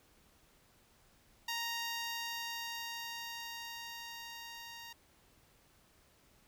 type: tone with level ramp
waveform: 10% pulse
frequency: 932.3 Hz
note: A#5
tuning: in tune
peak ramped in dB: -27 to -39 dBFS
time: 1.48-4.93 s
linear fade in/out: 5 ms
effects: pink hiss -67 dBFS RMS until 6.47 s